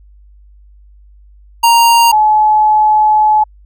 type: tone pair in turn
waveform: square / sine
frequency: 932.3 / 855 Hz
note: A#5 / A5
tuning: 0 / -50 cents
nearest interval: minor second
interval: 150 cents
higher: first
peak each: -6 dBFS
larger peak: neither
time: 1.63-2.12 / 2.12-3.44 s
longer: second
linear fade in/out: 10 ms
effects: added 50 Hz sine -39 dBFS peak until 3.65 s